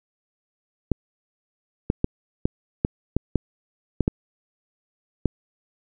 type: clicks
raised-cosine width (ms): 3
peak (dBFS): -6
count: 10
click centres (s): 0.917 / 1.901 / 2.044 / 2.455 / 2.849 / 3.166 / 3.357 / 4.007 / 4.079 / 5.257
effects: none

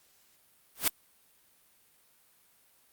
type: noise with exponential growth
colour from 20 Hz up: white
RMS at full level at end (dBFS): -20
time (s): 0.75-0.88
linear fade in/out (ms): 5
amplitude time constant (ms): 27
effects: white hiss -65 dBFS RMS until 2.92 s + Opus 48 kbps

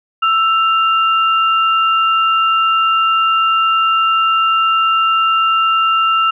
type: tone pair together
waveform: sine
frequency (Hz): 1325.5 / 2794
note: E6 / F7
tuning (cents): +9 / 0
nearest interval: octave + minor second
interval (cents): 1291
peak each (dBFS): -11 / -18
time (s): 0.22-6.31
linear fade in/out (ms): 10
effects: none

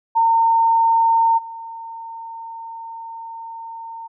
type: tone with level steps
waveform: sine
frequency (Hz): 912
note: A#5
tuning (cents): -38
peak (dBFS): -12 / -30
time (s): 0.15-4.08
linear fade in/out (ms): 20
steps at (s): 1.37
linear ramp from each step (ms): 20
effects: none

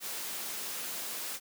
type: noise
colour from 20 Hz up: white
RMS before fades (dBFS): -38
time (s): 0-1.4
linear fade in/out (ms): 50
effects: high-pass 200 Hz 12 dB/octave

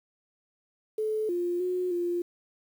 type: tone with pitch steps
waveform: sine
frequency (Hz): 432.7 / 350.6 / 363.3 / 349.4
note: A4 / F4 / F#4 / F4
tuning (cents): -29 / +7 / -32 / +1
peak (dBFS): -26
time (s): 0.98-2.22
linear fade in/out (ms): 5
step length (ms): 310
effects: 9-bit

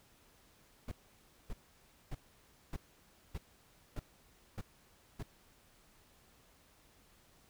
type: noise bursts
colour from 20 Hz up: brown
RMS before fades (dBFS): -39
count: 8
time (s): 0.88-5.228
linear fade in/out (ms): 5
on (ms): 36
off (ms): 580
effects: pink hiss -66 dBFS RMS until 7.49 s

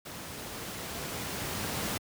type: noise with level ramp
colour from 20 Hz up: pink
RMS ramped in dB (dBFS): -42 to -32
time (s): 0.05-1.98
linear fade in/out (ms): 10
effects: high-pass 80 Hz 12 dB/octave

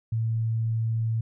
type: tone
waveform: sine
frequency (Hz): 112.9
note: A2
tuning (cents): +45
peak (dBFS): -23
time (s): 0.12-1.21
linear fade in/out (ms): 5
effects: none

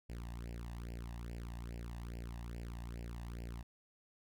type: tone with flanger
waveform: sawtooth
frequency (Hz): 58.4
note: A#1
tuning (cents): +4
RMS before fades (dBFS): -45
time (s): 0.09-3.63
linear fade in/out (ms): 10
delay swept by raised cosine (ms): 0.39 to 1.12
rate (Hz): 2.4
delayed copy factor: +0.9
effects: none

